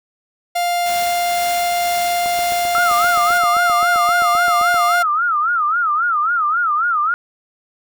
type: tone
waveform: 45% pulse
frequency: 700 Hz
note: F5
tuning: 4 cents sharp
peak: -16 dBFS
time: 0.55-5.03 s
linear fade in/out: 10 ms
type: noise with tremolo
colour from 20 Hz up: white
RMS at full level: -28 dBFS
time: 0.86-3.38 s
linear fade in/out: 2 ms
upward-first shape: sine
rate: 2 Hz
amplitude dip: 30%
type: click train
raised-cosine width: 1 ms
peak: -17 dBFS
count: 20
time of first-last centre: 2.26-4.744 s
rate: 7.65 Hz
type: tone with vibrato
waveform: sine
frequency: 1305 Hz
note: E6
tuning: 18 cents flat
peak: -14 dBFS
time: 2.75-7.14 s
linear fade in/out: 0 ms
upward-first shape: sine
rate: 3.7 Hz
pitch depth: 170 cents each way
effects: none